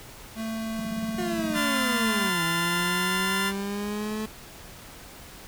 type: tone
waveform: square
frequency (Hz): 222.8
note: A3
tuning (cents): +22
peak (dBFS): -30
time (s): 0.35-2.32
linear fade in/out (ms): 50
type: tone bursts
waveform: sine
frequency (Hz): 190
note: F#3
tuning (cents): +46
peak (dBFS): -30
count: 14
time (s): 0.79-1.578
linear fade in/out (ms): 0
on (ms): 21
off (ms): 38
type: linear two-way sweep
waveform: 30% pulse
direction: down then up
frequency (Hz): 362.7 to 164.81 to 217.8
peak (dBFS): -26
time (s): 1.18-4.26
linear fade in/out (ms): 5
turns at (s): 2.43
type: chord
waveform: 25% pulse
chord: F major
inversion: second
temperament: equal with one note detuned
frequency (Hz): 1020.2 / 1396.9 / 1760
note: C6 / F6 / A6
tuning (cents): -44 / 0 / 0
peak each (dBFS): -26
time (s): 1.53-3.53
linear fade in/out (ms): 50
effects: pink hiss -45 dBFS RMS until 5.47 s